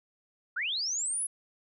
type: linear sweep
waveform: sine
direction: up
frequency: 1318.5 to 10720 Hz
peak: -29 dBFS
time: 0.56-1.27 s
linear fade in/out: 10 ms
effects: none